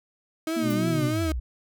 35% pulse tone with vibrato, 314.2 Hz, D#4, 17 cents sharp, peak -24 dBFS, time 0.47-1.32 s, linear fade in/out 2 ms, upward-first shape triangle, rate 3 Hz, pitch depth 100 cents each way
sine linear sweep, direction down, 245.3 to 52.8 Hz, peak -26 dBFS, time 0.56-1.4 s, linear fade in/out 10 ms
harmonic tone, 121.8 Hz, B2, 24 cents flat, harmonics 1 / 2 / 3, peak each -29 / -32 / -34 dBFS, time 0.61-1.13 s, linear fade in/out 50 ms
violet noise with exponential decay, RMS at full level -34 dBFS, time 0.7-0.8 s, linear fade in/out 5 ms, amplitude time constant 21 ms
effects none

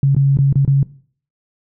sine tone with dropouts, 138.2 Hz, C#3, 5 cents flat, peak -9 dBFS, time 0.03-0.83 s, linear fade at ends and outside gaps 2 ms, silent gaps 0.149-0.165 / 0.372-0.387 / 0.527-0.556 / 0.65-0.677 s, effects noise-tail reverb RT60 0.5 s tail -19 dB re dry

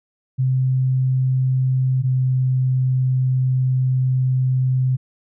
sine tone pair in turn, 130 / 129.18 Hz, C3 / C3, -11 / -22 cents, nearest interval unison, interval 11 cents, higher first, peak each -15 dBFS, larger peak neither, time 0.38-2.03 / 2.03-4.97 s, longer second, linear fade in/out 20 ms, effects none

